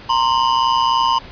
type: ring-modulated tone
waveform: square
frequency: 987.8 Hz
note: B5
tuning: in tune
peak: -11 dBFS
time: 0.09-1.19 s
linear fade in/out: 10 ms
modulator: 61.7 Hz
effects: pink hiss -38 dBFS RMS until 1.31 s + resampled to 11025 Hz